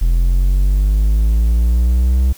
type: linear sweep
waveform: triangle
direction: up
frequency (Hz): 41.2 to 65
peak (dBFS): -8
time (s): 0.01-2.33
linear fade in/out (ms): 10
effects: white hiss -43 dBFS RMS until 2.37 s